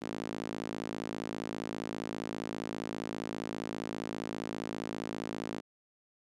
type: tone with high-pass filter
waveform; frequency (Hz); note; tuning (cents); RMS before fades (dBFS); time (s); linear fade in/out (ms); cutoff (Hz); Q
sawtooth; 55; A1; 0; -39; 0.01-5.61; 20; 260; 1.7
effects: low-pass 8000 Hz 12 dB/octave